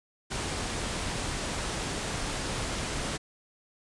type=low-pass noise; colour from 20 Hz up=pink; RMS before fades=-33 dBFS; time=0.3-3.18 s; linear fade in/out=20 ms; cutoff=10000 Hz; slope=48 dB/octave; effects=resampled to 24000 Hz